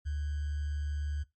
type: tone with sample-and-hold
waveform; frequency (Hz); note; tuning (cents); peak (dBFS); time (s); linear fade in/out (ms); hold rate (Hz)
sine; 73.42; D2; 0; -31; 0.05-1.24; 20; 1575
effects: noise-tail reverb RT60 0.2 s tail -20 dB re dry + MP3 32 kbps